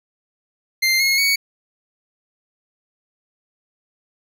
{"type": "tone with pitch steps", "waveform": "25% pulse", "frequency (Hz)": [2093, 2163, 2235], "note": ["C7", "C#7", "C#7"], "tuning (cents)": [0, -43, 14], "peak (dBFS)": -11, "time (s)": [0.82, 1.36], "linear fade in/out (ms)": 10, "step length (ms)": 180, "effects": []}